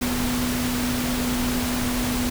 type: tone in noise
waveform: sine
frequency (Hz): 246.9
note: B3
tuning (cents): 0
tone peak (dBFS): -24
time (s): 0.01-2.3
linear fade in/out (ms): 10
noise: pink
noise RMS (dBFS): -27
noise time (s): 0.01-2.3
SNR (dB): 0
effects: none